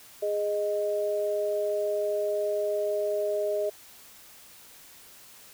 sine tone pair together, 413.3 / 620 Hz, G#4 / D#5, -8 / -6 cents, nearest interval perfect fifth, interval 702 cents, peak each -29 / -27 dBFS, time 0.22-3.7 s, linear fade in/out 10 ms, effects white hiss -51 dBFS RMS until 5.53 s

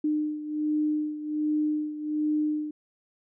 sine beating tone pair, 302.7 / 304 Hz, D#4 / D#4, -48 / -40 cents, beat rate 1.3 Hz, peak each -26 / -31 dBFS, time 0.04-2.71 s, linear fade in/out 5 ms, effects none

